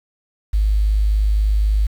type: tone with quantisation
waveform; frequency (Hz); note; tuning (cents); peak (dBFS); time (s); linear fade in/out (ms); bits
sine; 51.9; G#1; 0; -13; 0.53-1.87; 10; 7
effects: none